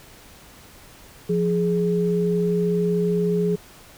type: tone pair together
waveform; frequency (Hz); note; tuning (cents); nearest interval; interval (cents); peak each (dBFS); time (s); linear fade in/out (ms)
sine; 174.61 / 418.3; F3 / G#4; 0 / +12; octave + minor third; 1512; -21; 1.29-3.56; 10
effects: pink hiss -47 dBFS RMS until 3.97 s